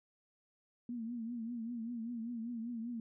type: tone with vibrato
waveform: sine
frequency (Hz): 233.1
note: A#3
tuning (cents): 0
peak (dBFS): -38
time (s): 0.89-3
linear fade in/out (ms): 2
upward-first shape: triangle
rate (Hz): 5.1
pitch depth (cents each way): 100
effects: none